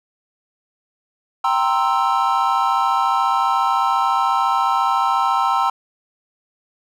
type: chord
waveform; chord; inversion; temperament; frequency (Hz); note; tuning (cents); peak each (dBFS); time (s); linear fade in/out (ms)
triangle; C dominant seventh; second; equal; 784 / 932.3 / 1046.5 / 1318.5; G5 / Bb5 / C6 / E6; 0 / 0 / 0 / 0; -19; 1.44-5.7; 5
effects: none